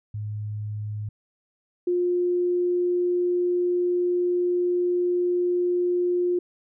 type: tone pair in turn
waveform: sine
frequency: 105.5 / 354.9 Hz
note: G#2 / F4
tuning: +28 / +28 cents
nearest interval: octave + major sixth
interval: 2100 cents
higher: second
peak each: -28 / -20 dBFS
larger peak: second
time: 0.14-1.09 / 1.87-6.39 s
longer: second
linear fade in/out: 5 ms
effects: none